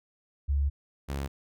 sine / sawtooth tone pair in turn, 70.5 / 69.45 Hz, C#2 / C#2, +30 / +4 cents, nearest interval unison, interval 26 cents, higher first, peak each -23 / -27 dBFS, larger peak first, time 0.48-0.7 / 1.08-1.28 s, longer first, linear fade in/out 20 ms, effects none

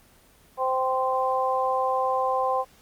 harmonic tone, 260 Hz, C4, 11 cents flat, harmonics 2 / 3 / 4, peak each -26 / -26 / -26 dBFS, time 0.57-2.65 s, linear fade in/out 50 ms, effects pink hiss -56 dBFS RMS until 2.81 s + Opus 24 kbps

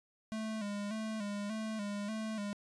square tone with vibrato, 211.3 Hz, G#3, 30 cents sharp, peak -37 dBFS, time 0.32-2.53 s, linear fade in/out 0 ms, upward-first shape square, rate 1.7 Hz, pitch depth 62 cents each way, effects resampled to 22050 Hz

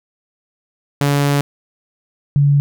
sawtooth / sine tone pair in turn, 142.6 / 142.6 Hz, C#3 / C#3, +49 / +49 cents, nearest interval unison, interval 0 cents, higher neither, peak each -9 dBFS, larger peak neither, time 1.01-1.41 / 2.36-2.6 s, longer first, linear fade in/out 0 ms, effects none

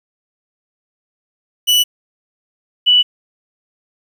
40% pulse / sine tone pair in turn, 2960 / 2960 Hz, F#7 / F#7, 0 / 0 cents, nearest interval unison, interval 0 cents, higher neither, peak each -9 / -7 dBFS, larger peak second, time 1.67-1.84 / 2.86-3.03 s, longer neither, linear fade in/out 20 ms, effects 8-bit

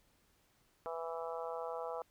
harmonic tone, 165.2 Hz, E3, 4 cents sharp, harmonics 3 / 4 / 5 / 6 / 7 / 8, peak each -42 / -44 / -46 / -48 / -49 / -50 dBFS, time 0.86-2.02 s, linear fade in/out 0 ms, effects pink hiss -72 dBFS RMS until 2.1 s

